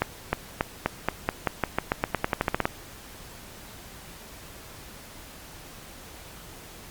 accelerating click train, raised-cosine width 0.5 ms, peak -7 dBFS, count 19, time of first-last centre 0.02-2.655 s, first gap 310 ms, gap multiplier 0.9, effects pink hiss -45 dBFS RMS until 6.9 s + Opus 48 kbps

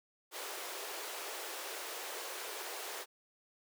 pink high-pass noise, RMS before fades -43 dBFS, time 0.31-3.06 s, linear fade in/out 50 ms, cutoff 370 Hz, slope 48 dB/octave, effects none

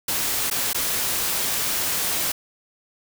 white noise with dropouts, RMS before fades -24 dBFS, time 0.08-2.32 s, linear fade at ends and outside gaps 5 ms, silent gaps 0.501-0.511 / 0.732-0.745 s, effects none

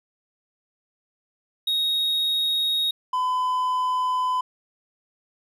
triangle tone pair in turn, 3757 / 1009.6 Hz, A#7 / B5, +13 / +38 cents, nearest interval octave + major seventh, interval 2275 cents, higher first, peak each -19 dBFS, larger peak neither, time 1.67-2.91 / 3.13-4.41 s, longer second, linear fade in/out 5 ms, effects none

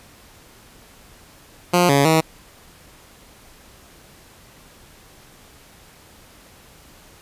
10% pulse tone with pitch steps, 176.9 / 140.3 / 159.8 Hz, F3 / C#3 / D#3, +23 / +21 / +47 cents, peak -5 dBFS, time 1.73-2.21 s, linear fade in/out 10 ms, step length 160 ms, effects pink hiss -48 dBFS RMS until 7.21 s + resampled to 32000 Hz

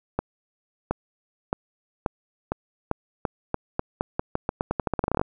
accelerating click train, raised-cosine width 1 ms, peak -9 dBFS, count 26, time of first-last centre 0.19-5.214 s, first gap 720 ms, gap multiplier 0.86, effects none

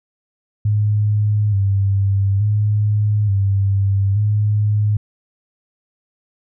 sine tone with vibrato, 101.7 Hz, G#2, 36 cents flat, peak -13 dBFS, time 0.65-4.97 s, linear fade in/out 5 ms, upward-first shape square, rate 0.57 Hz, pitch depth 55 cents each way, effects none

